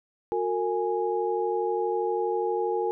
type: tone cluster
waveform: sine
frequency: 363.9 / 456.3 / 830 Hz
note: F#4 / A#4 / G#5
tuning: -29 / -37 / -1 cents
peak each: -29 / -27 / -30 dBFS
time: 0.32-2.91 s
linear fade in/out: 0 ms
effects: none

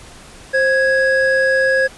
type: tone pair together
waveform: triangle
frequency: 528.1 / 1661.2 Hz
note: C5 / G#6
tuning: +16 / 0 cents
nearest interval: octave + minor sixth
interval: 1984 cents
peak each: -13 dBFS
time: 0.53-1.88 s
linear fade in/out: 20 ms
effects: pink hiss -40 dBFS RMS until 1.97 s + resampled to 24000 Hz

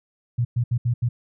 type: tone bursts at uneven times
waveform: sine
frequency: 119.9 Hz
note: A#2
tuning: 49 cents sharp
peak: -18 dBFS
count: 5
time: 0.38-0.45 / 0.56-0.64 / 0.71-0.78 / 0.85-0.94 / 1.02-1.09 s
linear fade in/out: 10 ms
effects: none

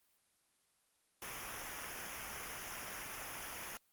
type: noise with comb filter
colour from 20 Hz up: pink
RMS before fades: -45 dBFS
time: 1.22-3.77 s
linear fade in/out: 0 ms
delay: 0.24 ms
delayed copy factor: -0.75
effects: white hiss -75 dBFS RMS until 3.92 s + Opus 32 kbps

